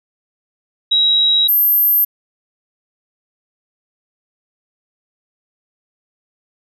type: tone pair in turn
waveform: sine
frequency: 3849 / 12946 Hz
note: B7 / G#9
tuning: -45 / -45 cents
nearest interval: octave + major sixth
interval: 2100 cents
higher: second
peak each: -10 dBFS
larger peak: neither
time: 0.91-1.48 / 1.48-2.05 s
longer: neither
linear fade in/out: 10 ms
effects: none